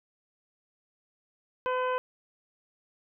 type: harmonic tone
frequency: 507 Hz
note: B4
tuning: 45 cents sharp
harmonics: 1 / 2 / 3 / 4 / 5 / 6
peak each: -29 / -30 / -37 / -48 / -43 / -48 dBFS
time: 1.66-1.98 s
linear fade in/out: 0 ms
effects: none